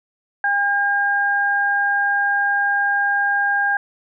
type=tone pair together; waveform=sine; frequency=807 / 1612.8 Hz; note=G#5 / G6; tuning=-50 / +49 cents; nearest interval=octave; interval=1199 cents; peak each=-21 / -17 dBFS; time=0.44-3.77 s; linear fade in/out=2 ms; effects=none